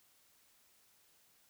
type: silence
effects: white hiss -69 dBFS RMS until 1.49 s